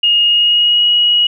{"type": "tone with pitch glide", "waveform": "sine", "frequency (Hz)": [2856, 2903], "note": ["F7", "F#7"], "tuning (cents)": [38, -34], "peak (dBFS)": -8, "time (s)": [0.03, 1.27], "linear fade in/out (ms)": 5, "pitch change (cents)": 28, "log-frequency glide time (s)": [0.25, 0.85], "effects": []}